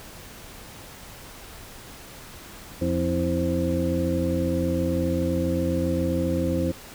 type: harmonic tone with a mistuned harmonic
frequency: 87.31 Hz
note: F2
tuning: in tune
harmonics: 1 / 2 / 3 / 4 / 6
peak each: -28 / -28 / -28 / -28 / -28 dBFS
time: 2.81-6.72 s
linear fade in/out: 10 ms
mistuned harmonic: 4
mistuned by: -100 cents
effects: pink hiss -43 dBFS RMS until 6.94 s